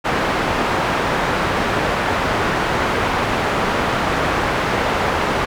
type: low-pass noise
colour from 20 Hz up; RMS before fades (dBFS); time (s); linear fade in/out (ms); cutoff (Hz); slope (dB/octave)
white; -19; 0.04-5.46; 20; 1400; 12
effects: none